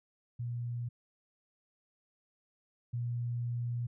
sine tone pair in turn, 119.9 / 119.9 Hz, A#2 / A#2, +49 / +49 cents, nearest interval unison, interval 0 cents, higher neither, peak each -34 / -32 dBFS, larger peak second, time 0.39-0.89 / 2.93-3.87 s, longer second, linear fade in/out 10 ms, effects none

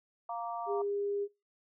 harmonic tone, 233.1 Hz, A#3, in tune, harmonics 3 / 4 / 5, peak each -38 / -40 / -42 dBFS, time 0.29-0.82 s, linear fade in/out 5 ms
sine tone, 404.8 Hz, G#4, 44 cents flat, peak -31 dBFS, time 0.66-1.28 s, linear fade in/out 50 ms
effects noise-tail reverb RT60 0.2 s tail -19 dB re dry

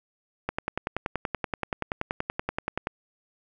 click train, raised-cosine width 0.5 ms, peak -12 dBFS, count 26, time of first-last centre 0.49-2.871 s, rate 10.5 Hz, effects none

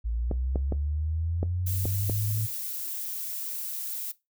sine linear sweep, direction up, 54.7 to 110 Hz, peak -26 dBFS, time 0.04-2.47 s, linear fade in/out 20 ms
clicks, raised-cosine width 2 ms, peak -16 dBFS, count 6, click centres 0.313 / 0.558 / 0.723 / 1.43 / 1.855 / 2.097 s
violet noise, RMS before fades -34 dBFS, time 1.66-4.12 s, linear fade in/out 10 ms
effects noise-tail reverb RT60 0.2 s tail -18 dB re dry

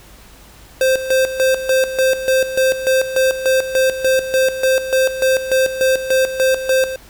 square tone with tremolo, 523.3 Hz, C5, in tune, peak -12 dBFS, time 0.81-6.96 s, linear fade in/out 2 ms, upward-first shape square, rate 3.4 Hz, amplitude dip 70%, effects added 50 Hz sine -44 dBFS peak until 7.09 s + pink hiss -44 dBFS RMS until 7.09 s

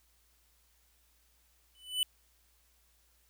square tone with exponential growth, 2993 Hz, F#7, 19 cents sharp, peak -25 dBFS, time 1.75-2.03 s, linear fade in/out 1 ms, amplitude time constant 60 ms, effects added 58 Hz sine -70 dBFS peak until 3.29 s + white hiss -70 dBFS RMS until 3.29 s

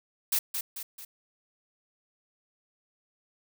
blue noise with echo, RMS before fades -26 dBFS, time 0.32-0.39 s, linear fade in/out 5 ms, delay 220 ms, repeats 3, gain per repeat -6 dB, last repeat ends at 1.05 s, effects none

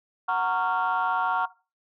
sine chord, Gb major seventh, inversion none, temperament just, 740 / 925 / 1110 / 1387.5 Hz, Gb5 / Bb5 / Db6 / F6, 0 / -14 / +2 / -12 cents, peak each -27 dBFS, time 0.28-1.46 s, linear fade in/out 10 ms, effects noise-tail reverb RT60 0.3 s tail -18 dB re dry + tanh soft clip ceiling -16 dBFS

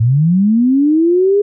sine linear sweep, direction up, 106.7 to 415.3 Hz, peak -8 dBFS, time 0-1.42 s, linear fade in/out 10 ms, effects none

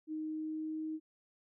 sine tone with pitch glide, 311.4 to 313.9 Hz, D#4 to D#4, +2 to +15 cents, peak -36 dBFS, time 0.07-1 s, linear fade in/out 50 ms, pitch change +13 cents, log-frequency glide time 0.23-0.86 s, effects none

